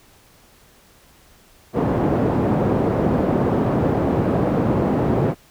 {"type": "band-pass noise", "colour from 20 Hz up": "pink", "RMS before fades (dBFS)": -19, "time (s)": [1.73, 5.35], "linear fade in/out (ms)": 50, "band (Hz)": [130, 600], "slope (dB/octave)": 12, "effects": ["pink hiss -52 dBFS RMS until 5.5 s"]}